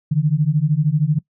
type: beating tone pair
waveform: sine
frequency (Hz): 144.6 / 157.6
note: D3 / D#3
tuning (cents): -27 / +23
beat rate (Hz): 13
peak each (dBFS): -17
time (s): 0.11-1.19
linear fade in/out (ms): 10
effects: noise-tail reverb RT60 0.1 s tail -22 dB re dry